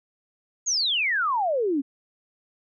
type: exponential sweep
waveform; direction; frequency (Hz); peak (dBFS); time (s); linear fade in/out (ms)
sine; down; 6830 to 260; -21; 0.66-1.82; 20
effects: none